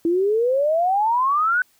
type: exponential sweep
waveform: sine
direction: up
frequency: 326.9 to 1523 Hz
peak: -16 dBFS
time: 0.05-1.62 s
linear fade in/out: 2 ms
effects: white hiss -60 dBFS RMS until 1.79 s